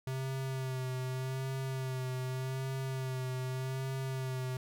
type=tone with vibrato; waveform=square; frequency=130.81 Hz; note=C3; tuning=in tune; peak=-35 dBFS; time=0.07-4.57 s; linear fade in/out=2 ms; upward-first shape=sine; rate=0.84 Hz; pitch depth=32 cents each way; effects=none